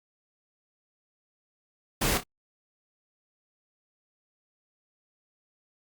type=noise with echo; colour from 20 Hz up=pink; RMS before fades=-26 dBFS; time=2.01-2.18 s; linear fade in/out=10 ms; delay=29 ms; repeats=2; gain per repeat=-10 dB; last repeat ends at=2.238 s; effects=Opus 48 kbps